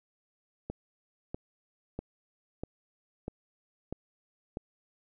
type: click train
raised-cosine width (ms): 2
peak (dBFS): -22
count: 7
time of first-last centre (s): 0.7-4.571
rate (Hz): 1.55
effects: none